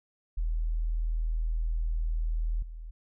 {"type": "tone with level steps", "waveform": "sine", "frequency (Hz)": 40.3, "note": "E1", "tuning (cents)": -38, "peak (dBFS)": [-26, -38], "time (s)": [0.37, 2.91], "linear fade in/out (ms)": 10, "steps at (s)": 2.62, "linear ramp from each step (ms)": 5, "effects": []}